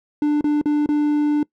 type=tone with dropouts; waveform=triangle; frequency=296.3 Hz; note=D4; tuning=15 cents sharp; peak=-13 dBFS; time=0.22-1.43 s; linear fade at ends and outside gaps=2 ms; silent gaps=0.41-0.442 / 0.614-0.657 / 0.861-0.889 s; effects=noise-tail reverb RT60 0.1 s tail -23 dB re dry